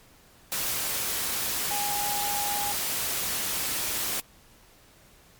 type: tone in noise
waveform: sine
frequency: 820 Hz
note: G#5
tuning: 22 cents flat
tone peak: -30 dBFS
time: 1.71-2.72 s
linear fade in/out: 0 ms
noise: white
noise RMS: -29 dBFS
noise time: 0.52-4.2 s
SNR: -4 dB
effects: pink hiss -56 dBFS RMS until 5.39 s + MP3 96 kbps